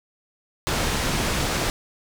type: low-pass noise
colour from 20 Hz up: pink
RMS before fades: -24 dBFS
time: 0.67-1.7 s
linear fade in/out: 0 ms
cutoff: 8700 Hz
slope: 12 dB/octave
effects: none